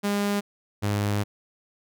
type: tone pair in turn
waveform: sawtooth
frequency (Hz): 203.2 / 102.81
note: G#3 / G#2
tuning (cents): -38 / -17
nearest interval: octave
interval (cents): 1179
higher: first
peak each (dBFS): -19 / -19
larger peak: neither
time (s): 0.03-0.41 / 0.82-1.24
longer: second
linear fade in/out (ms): 20
effects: none